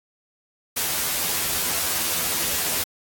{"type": "noise with comb filter", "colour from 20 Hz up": "white", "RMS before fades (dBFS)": -24, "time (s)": [0.76, 2.84], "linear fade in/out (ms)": 10, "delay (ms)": 12, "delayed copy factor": 0.95, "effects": ["AAC 64 kbps"]}